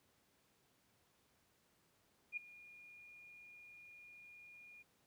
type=tone with ADSR envelope; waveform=sine; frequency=2429 Hz; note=D#7; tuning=42 cents flat; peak=-37 dBFS; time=2.32-4.83 s; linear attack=50 ms; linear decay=8 ms; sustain=-19 dB; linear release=15 ms; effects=pink hiss -75 dBFS RMS until 5.06 s + high-pass 80 Hz 12 dB/octave